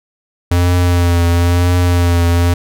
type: tone with vibrato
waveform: square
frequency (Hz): 87.31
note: F2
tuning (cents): 0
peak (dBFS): -10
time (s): 0.51-2.54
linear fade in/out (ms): 5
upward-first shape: triangle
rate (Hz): 1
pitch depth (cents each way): 36
effects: none